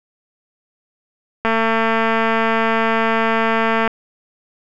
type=click train; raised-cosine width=0.5 ms; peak=-3 dBFS; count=547; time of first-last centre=1.45-3.877 s; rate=225 Hz; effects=none